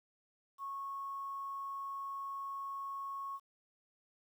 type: tone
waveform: sine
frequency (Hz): 1100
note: C#6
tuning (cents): -14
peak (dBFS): -39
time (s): 0.58-3.4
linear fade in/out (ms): 50
effects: 11-bit